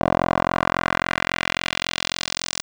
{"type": "tone with band-pass filter sweep", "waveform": "10% pulse", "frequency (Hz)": 43.65, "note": "F1", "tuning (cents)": 0, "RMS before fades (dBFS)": -23, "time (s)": [0.01, 2.62], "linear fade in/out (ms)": 0, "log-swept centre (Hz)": [680, 6200], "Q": 1.4, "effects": []}